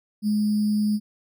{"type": "tone with sample-and-hold", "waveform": "sine", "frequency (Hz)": 210.4, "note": "G#3", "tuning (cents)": 23, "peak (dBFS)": -19, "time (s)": [0.22, 1], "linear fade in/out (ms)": 50, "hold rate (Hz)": 4900, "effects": []}